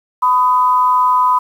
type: tone pair together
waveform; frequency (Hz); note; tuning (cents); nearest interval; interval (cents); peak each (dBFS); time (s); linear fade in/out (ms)
sine; 1002.9 / 1244.5; B5 / D#6; +26 / 0; major third; 374; -10 / -17; 0.22-1.39; 10
effects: 7-bit